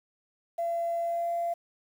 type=tone with pitch glide; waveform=sine; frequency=679 to 685.3 Hz; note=F5 to F5; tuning=-49 to -33 cents; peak=-26 dBFS; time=0.58-1.54 s; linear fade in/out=10 ms; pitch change=+16 cents; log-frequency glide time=1-1.31 s; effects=tanh soft clip ceiling -23 dBFS + 9-bit